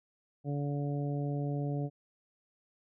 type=harmonic tone; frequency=143.5 Hz; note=D3; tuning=40 cents flat; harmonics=1 / 2 / 3 / 4 / 5; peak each=-32 / -38 / -42 / -44 / -46 dBFS; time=0.44-1.9 s; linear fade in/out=50 ms; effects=none